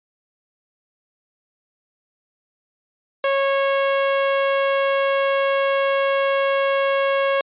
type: tone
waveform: sawtooth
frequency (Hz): 549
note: C#5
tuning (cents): -17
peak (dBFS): -13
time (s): 3.24-7.41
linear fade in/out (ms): 2
effects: resampled to 8000 Hz